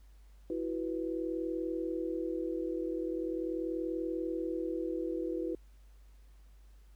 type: chord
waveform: sine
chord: E suspended second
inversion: none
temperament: equal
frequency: 329.6 / 370 / 493.9 Hz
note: E4 / F#4 / B4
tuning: 0 / 0 / 0 cents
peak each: -35 / -38 / -39 dBFS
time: 0.5-5.55 s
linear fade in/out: 2 ms
effects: added 50 Hz sine -54 dBFS peak until 6.95 s + pink hiss -71 dBFS RMS until 6.95 s